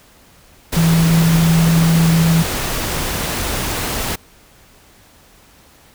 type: tone in noise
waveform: sine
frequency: 164.81 Hz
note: E3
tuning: in tune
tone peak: -10 dBFS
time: 0.76-2.43 s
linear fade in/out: 10 ms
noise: pink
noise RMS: -21 dBFS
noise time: 0.72-4.16 s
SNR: +8 dB
effects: pink hiss -48 dBFS RMS until 5.94 s